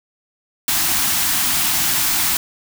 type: band-stop noise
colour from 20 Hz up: white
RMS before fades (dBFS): -18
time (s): 0.68-2.37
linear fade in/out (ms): 2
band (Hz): 360 to 660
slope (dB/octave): 96
effects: none